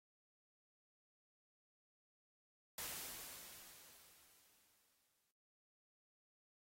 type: noise with exponential decay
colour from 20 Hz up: white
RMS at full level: -45 dBFS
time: 2.78-5.31 s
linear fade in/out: 2 ms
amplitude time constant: 550 ms
effects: noise-tail reverb RT60 0.7 s tail -19 dB re dry + AAC 48 kbps